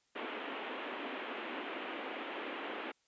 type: band-pass noise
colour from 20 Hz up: pink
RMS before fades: -42 dBFS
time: 0.15-2.92 s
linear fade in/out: 10 ms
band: 250 to 3200 Hz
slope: 48 dB/octave
effects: white hiss -75 dBFS RMS until 3.07 s + resampled to 16000 Hz